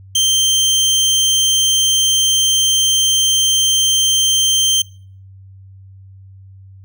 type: tone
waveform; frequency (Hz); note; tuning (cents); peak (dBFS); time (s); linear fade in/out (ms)
25% pulse; 3140; G7; +2; -8; 0.15-4.82; 5
effects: noise-tail reverb RT60 0.5 s tail -25 dB re dry + added 96 Hz sine -37 dBFS peak until 6.84 s